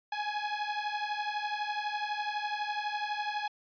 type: beating tone pair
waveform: sawtooth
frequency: 830.6 / 842.6 Hz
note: G#5 / G#5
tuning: 0 / +25 cents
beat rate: 12 Hz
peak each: -31 / -31 dBFS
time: 0.12-3.48 s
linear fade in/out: 5 ms
effects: resampled to 11025 Hz